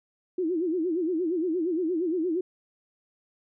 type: tone with vibrato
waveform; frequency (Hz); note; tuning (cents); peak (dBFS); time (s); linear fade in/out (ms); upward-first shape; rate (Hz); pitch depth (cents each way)
sine; 340.8; F4; -42; -24; 0.38-2.41; 5; sine; 8.6; 160
effects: none